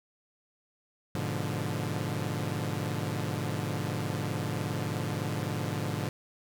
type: chord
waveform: sawtooth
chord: G# diminished seventh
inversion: none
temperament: equal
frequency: 103.83 / 123.47 / 146.83 / 174.61 Hz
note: G#2 / B2 / D3 / F3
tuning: 0 / 0 / 0 / 0 cents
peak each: -31 / -33 / -31 / -34 dBFS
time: 1.15-6.09 s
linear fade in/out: 0 ms
effects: none